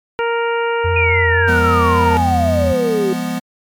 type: harmonic tone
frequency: 466.2 Hz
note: A#4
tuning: in tune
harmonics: 1 / 2 / 3 / 4 / 5 / 6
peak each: -17 / -21 / -23 / -30 / -29 / -31 dBFS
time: 0.19-2.17 s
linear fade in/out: 0 ms
type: tone with vibrato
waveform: sine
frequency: 86.7 Hz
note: F2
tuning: 12 cents flat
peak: -16 dBFS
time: 0.84-2.73 s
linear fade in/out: 10 ms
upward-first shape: sine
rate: 3.7 Hz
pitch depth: 40 cents each way
type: exponential sweep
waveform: sine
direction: down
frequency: 2489 to 370 Hz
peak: -14 dBFS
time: 0.96-3.13 s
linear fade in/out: 2 ms
type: chord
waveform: square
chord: F diminished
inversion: none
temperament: equal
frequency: 174.61 / 207.7 / 246.9 Hz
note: F3 / Ab3 / Cb4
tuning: 0 / 0 / 0 cents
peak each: -25 / -26 / -22 dBFS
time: 1.47-3.4 s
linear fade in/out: 20 ms
effects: MP3 96 kbps